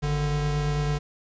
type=tone pair together; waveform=square; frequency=51.95 / 146.83 Hz; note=G#1 / D3; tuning=+1 / 0 cents; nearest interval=octave + tritone; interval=1799 cents; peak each=-30 / -25 dBFS; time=0.02-0.99 s; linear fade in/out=20 ms; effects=resampled to 16000 Hz + 10-bit